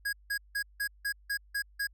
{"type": "tone bursts", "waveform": "square", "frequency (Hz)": 1650, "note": "G#6", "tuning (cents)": -12, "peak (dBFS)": -30, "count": 8, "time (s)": [0.05, 1.872], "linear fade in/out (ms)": 10, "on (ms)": 79, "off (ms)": 170, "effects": ["added 50 Hz sine -56 dBFS peak until 1.93 s"]}